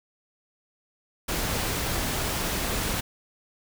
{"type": "noise", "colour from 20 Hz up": "pink", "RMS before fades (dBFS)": -28, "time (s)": [1.28, 3.01], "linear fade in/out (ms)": 10, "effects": []}